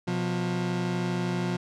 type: tone pair together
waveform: 30% pulse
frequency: 125.36 / 177.8 Hz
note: B2 / F3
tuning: +26 / +31 cents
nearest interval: tritone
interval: 605 cents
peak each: -29 / -25 dBFS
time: 0.07-1.57 s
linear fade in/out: 10 ms
effects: low-pass 6000 Hz 12 dB/octave